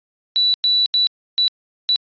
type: tone bursts at uneven times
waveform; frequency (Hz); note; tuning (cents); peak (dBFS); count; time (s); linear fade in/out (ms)
sine; 3951; B7; 0; -13; 5; 0.36-0.54 / 0.64-0.86 / 0.94-1.07 / 1.38-1.48 / 1.89-1.96; 0
effects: resampled to 11025 Hz